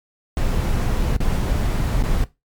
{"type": "noise with dropouts", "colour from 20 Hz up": "brown", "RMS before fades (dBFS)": -19, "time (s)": [0.37, 2.24], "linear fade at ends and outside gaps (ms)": 1, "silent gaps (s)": [[1.165, 1.203], [2.025, 2.037]], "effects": ["noise-tail reverb RT60 0.2 s tail -17 dB re dry", "MP3 96 kbps"]}